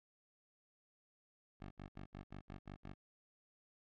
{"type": "tone bursts", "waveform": "10% pulse", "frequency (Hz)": 49, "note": "G1", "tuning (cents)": 0, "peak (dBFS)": -40, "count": 8, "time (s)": [1.6, 2.942], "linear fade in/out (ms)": 20, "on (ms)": 110, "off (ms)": 66, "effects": ["low-pass 3000 Hz 12 dB/octave"]}